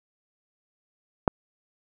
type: click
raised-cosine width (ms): 1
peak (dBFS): -4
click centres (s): 1.278
effects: none